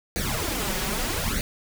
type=noise with flanger; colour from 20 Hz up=pink; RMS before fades=-27 dBFS; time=0.16-1.41 s; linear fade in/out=0 ms; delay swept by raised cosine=0.46 to 5.46 ms; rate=0.8 Hz; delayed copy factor=+0.9; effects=none